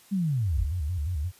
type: linear sweep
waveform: sine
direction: down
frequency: 205.2 to 38.89 Hz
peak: -23 dBFS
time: 0.11-0.66 s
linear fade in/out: 20 ms
type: tone with vibrato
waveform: sine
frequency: 81.2 Hz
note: E2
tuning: 26 cents flat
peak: -26 dBFS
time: 0.54-1.32 s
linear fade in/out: 50 ms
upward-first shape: square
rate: 5.7 Hz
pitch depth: 180 cents each way
effects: white hiss -56 dBFS RMS until 1.39 s + resampled to 32000 Hz